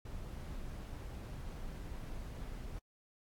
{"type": "noise", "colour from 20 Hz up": "brown", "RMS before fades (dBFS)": -44, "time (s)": [0.05, 2.79], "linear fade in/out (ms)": 5, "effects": ["AAC 64 kbps"]}